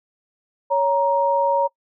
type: tone pair together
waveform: sine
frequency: 558 / 938.4 Hz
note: C#5 / A#5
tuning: +11 / +11 cents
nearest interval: major sixth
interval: 900 cents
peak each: -19 / -18 dBFS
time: 0.7-1.68 s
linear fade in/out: 20 ms
effects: noise-tail reverb RT60 0.1 s tail -24 dB re dry